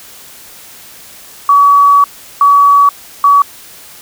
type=tone bursts at uneven times; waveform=sine; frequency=1136 Hz; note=C#6; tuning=42 cents sharp; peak=-3 dBFS; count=3; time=1.49-2.04 / 2.41-2.89 / 3.24-3.42 s; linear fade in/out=2 ms; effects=white hiss -35 dBFS RMS until 4.01 s